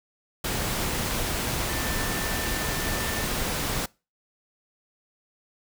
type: tone in noise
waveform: sine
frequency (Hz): 1781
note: A6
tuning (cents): +21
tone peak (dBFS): -36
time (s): 1.69-3.25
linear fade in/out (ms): 5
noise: pink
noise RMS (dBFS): -28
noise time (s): 0.44-3.86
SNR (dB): -11
effects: noise-tail reverb RT60 0.3 s tail -24 dB re dry